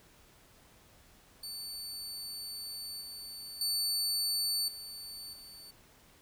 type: tone with level steps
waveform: sawtooth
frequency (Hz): 4500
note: C#8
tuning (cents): +25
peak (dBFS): -37 / -40 / -27 / -40 / -46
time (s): 1.43-5.71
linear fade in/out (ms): 5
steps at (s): 3.01 / 3.61 / 4.68 / 5.33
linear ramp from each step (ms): 2
effects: pink hiss -61 dBFS RMS until 6.21 s